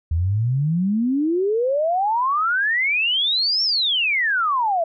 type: exponential two-way sweep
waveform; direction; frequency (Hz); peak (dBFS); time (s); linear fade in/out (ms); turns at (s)
sine; up then down; 77.78 to 5520 to 641; -17; 0.11-4.84; 5; 3.63
effects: none